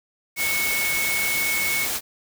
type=tone in noise; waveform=sine; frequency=2205 Hz; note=C#7; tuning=10 cents flat; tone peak=-23 dBFS; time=0.36-1.88 s; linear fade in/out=50 ms; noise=white; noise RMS=-26 dBFS; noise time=0.36-2.01 s; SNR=0 dB; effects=none